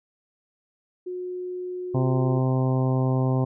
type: tone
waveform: sine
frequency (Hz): 362.5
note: F#4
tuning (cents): -35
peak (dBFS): -29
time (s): 1.06-2.39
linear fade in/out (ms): 10
type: harmonic tone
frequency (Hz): 130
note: C3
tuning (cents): -11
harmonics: 1 / 2 / 3 / 4 / 5 / 6 / 7 / 8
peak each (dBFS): -21 / -27 / -31 / -33 / -35 / -37 / -38 / -39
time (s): 1.94-3.45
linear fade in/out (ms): 10
effects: none